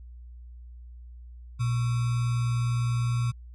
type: tone with sample-and-hold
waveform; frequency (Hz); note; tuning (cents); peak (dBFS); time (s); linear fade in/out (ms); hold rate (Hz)
sine; 119.7; A#2; +46; -23; 1.59-3.32; 20; 1225
effects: added 60 Hz sine -42 dBFS peak until 3.54 s + resampled to 24000 Hz